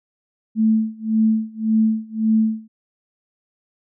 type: tone with tremolo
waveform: sine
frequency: 220 Hz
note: A3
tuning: in tune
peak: -12 dBFS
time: 0.55-2.68 s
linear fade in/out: 50 ms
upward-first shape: sine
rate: 1.8 Hz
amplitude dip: 95%
effects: none